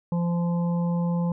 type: harmonic tone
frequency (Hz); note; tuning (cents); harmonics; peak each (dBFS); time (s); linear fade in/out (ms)
172.3; F3; -23; 1 / 3 / 5 / 6; -22 / -34 / -38 / -42; 0.12-1.32; 2
effects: none